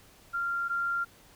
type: tone pair in turn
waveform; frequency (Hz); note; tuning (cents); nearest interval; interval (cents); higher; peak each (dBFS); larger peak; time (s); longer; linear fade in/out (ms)
sine; 1387 / 1387; F6 / F6; -12 / -12; unison; 0; neither; -28 / -27; second; 0.33-0.69 / 0.69-1.05; neither; 20
effects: pink hiss -57 dBFS RMS until 1.35 s